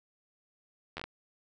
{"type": "slowing click train", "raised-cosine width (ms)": 0.3, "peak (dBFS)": -22, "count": 5, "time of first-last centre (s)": [0.97, 1.04], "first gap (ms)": 11, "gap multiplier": 1.32, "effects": []}